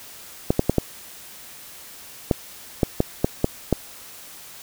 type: clicks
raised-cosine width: 2 ms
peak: -3 dBFS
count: 10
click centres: 0.505 / 0.594 / 0.696 / 0.783 / 2.312 / 2.832 / 3.004 / 3.245 / 3.444 / 3.727 s
effects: white hiss -42 dBFS RMS until 4.62 s